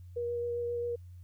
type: tone with vibrato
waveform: sine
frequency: 477 Hz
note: A#4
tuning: 40 cents sharp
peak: -31 dBFS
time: 0.16-0.96 s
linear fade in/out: 10 ms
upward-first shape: sine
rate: 7.5 Hz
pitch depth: 10 cents each way
effects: added 89 Hz sine -46 dBFS peak until 1.23 s + white hiss -75 dBFS RMS until 1.23 s